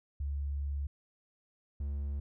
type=tone pair in turn; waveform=sine / triangle; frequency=70.8 / 70.8 Hz; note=C#2 / C#2; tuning=+37 / +37 cents; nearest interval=unison; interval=0 cents; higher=neither; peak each=-32 / -31 dBFS; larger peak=second; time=0.2-0.87 / 1.8-2.2 s; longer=first; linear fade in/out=5 ms; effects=none